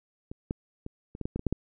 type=clicks; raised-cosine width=3 ms; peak=-25 / -17 / -24 / -28 / -20 / -18 / -18 / -23 / -12 / -14 dBFS; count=10; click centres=0.315 / 0.509 / 0.864 / 1.151 / 1.213 / 1.255 / 1.36 / 1.394 / 1.467 / 1.526 s; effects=none